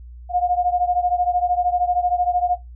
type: beating tone pair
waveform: sine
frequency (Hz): 711 / 724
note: F5 / F#5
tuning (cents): +31 / -38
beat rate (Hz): 13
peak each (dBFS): -19 / -21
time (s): 0.29-2.58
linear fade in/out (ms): 50
effects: noise-tail reverb RT60 0.2 s tail -21 dB re dry + added 60 Hz sine -36 dBFS peak until 2.75 s